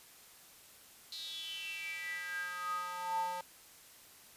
square tone with high-pass filter sweep, 178.9 Hz, F3, 42 cents sharp, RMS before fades -40 dBFS, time 1.12-3.41 s, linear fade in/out 2 ms, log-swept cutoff 4100 to 750 Hz, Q 9.6, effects white hiss -58 dBFS RMS until 4.36 s + resampled to 32000 Hz

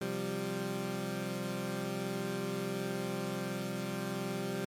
20% pulse chord, C suspended fourth, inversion none, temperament equal, 130.81 / 174.61 / 196 Hz, C3 / F3 / G3, 0 / 0 / 0 cents, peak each -36 / -35 / -32 dBFS, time 0.01-4.65 s, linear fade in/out 5 ms, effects MP3 64 kbps

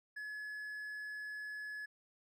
triangle tone, 1702 Hz, G#6, 42 cents sharp, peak -40 dBFS, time 0.16-1.86 s, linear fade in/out 10 ms, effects none

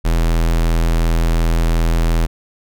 square tone, 41.39 Hz, E1, 8 cents sharp, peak -13 dBFS, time 0.04-2.27 s, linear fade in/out 20 ms, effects none

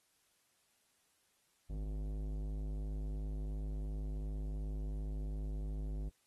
sine tone with tanh clipping, 51.4 Hz, G#1, 17 cents flat, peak -39 dBFS, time 1.69-6.1 s, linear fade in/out 20 ms, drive 16 dB, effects white hiss -75 dBFS RMS until 6.26 s + AAC 32 kbps

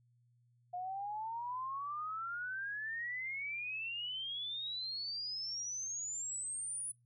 sine exponential sweep, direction up, 709 to 9956 Hz, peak -38 dBFS, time 0.73-6.92 s, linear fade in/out 10 ms, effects noise-tail reverb RT60 0.2 s tail -24 dB re dry + added 120 Hz sine -68 dBFS peak until 7.05 s

